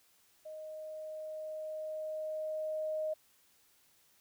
sine tone with level ramp, 622.3 Hz, D#5, in tune, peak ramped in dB -43 to -32 dBFS, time 0.45-3.14 s, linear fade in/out 10 ms, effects white hiss -68 dBFS RMS until 4.2 s

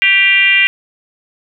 sine tone with frequency modulation, 2375 Hz, D7, 19 cents sharp, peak -7 dBFS, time 0.02-0.67 s, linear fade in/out 0 ms, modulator 410 Hz, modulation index 1.3, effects none

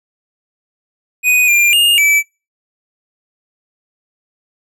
square tone with pitch steps, 2488 / 2394 / 2833 / 2308 Hz, D#7 / D7 / F7 / D7, -1 / +33 / +24 / -31 cents, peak -9 dBFS, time 1.23-2.23 s, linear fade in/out 50 ms, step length 250 ms, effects noise-tail reverb RT60 0.3 s tail -26 dB re dry

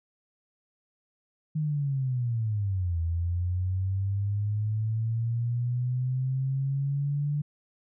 sine linear two-way sweep, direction down then up, 156.3 to 82.41 to 147.5 Hz, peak -25 dBFS, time 1.55-7.42 s, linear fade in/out 10 ms, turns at 3 s, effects none

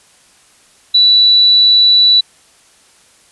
sine tone, 3951 Hz, B7, in tune, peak -5 dBFS, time 0.94-2.21 s, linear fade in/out 10 ms, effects white hiss -48 dBFS RMS until 3.31 s + resampled to 24000 Hz

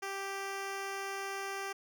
10% pulse tone with notch filter, 392.2 Hz, G4, 1 cent sharp, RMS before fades -39 dBFS, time 0.02-1.73 s, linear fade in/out 10 ms, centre 12000 Hz, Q 1.7, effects none

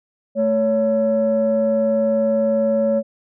sine tone pair together, 220 / 559.7 Hz, A3 / C#5, 0 / +17 cents, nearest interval octave + major third, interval 1617 cents, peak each -19 / -15 dBFS, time 0.35-3.03 s, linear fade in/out 50 ms, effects tanh soft clip ceiling -10 dBFS

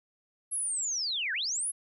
sine linear two-way sweep, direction down then up, 11175 to 1480 to 11175 Hz, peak -29 dBFS, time 0.51-1.72 s, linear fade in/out 20 ms, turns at 1.33 s, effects none

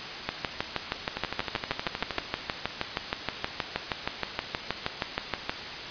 two click trains, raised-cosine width 0.3 ms, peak -13 / -10 dBFS, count 14 / 34, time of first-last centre 1.17-2.186 / 0.29-5.495 s, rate 12.8 / 6.34 Hz, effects white hiss -36 dBFS RMS until 5.9 s + resampled to 11025 Hz

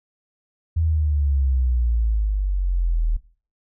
sine exponential sweep, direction down, 82.9 to 38.89 Hz, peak -17 dBFS, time 0.76-3.17 s, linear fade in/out 10 ms, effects noise-tail reverb RT60 0.4 s tail -18 dB re dry

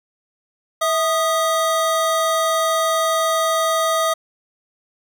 square tone pair together, 650.7 / 1239 Hz, E5 / D#6, -23 / -8 cents, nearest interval major seventh, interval 1115 cents, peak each -20 dBFS, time 0.81-4.14 s, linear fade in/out 10 ms, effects none

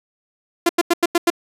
sawtooth tone bursts, 343.6 Hz, F4, 28 cents flat, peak -8 dBFS, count 6, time 0.66-1.302 s, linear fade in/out 5 ms, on 32 ms, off 90 ms, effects resampled to 32000 Hz

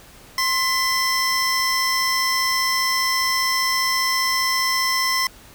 45% pulse tone cluster, 1055 / 2005 / 5330 Hz, C6 / B6 / E8, +14 / +26 / +18 cents, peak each -23 dBFS, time 0.38-5.27 s, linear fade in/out 2 ms, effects pink hiss -46 dBFS RMS until 5.54 s

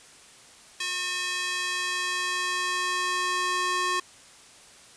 square tone with high-pass filter sweep, 362.5 Hz, F#4, 35 cents flat, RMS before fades -28 dBFS, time 0.8-4 s, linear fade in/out 5 ms, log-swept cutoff 2300 to 930 Hz, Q 1.1, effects white hiss -51 dBFS RMS until 4.96 s + resampled to 22050 Hz

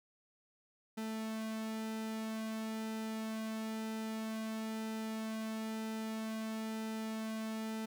sawtooth tone with flanger, 220.5 Hz, A3, 4 cents sharp, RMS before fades -40 dBFS, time 0.97-7.86 s, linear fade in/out 10 ms, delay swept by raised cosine 1.8 to 2.74 ms, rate 0.51 Hz, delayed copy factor -0.65, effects none

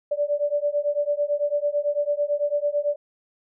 sine beating tone pair, 579 / 588 Hz, D5 / D5, -25 / +2 cents, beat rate 9 Hz, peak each -24 dBFS, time 0.11-2.96 s, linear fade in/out 10 ms, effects none

